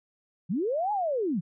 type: linear two-way sweep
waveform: sine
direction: up then down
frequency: 146.83 to 857 to 146.83 Hz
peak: -25 dBFS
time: 0.49-1.41 s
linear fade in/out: 20 ms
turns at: 0.92 s
effects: none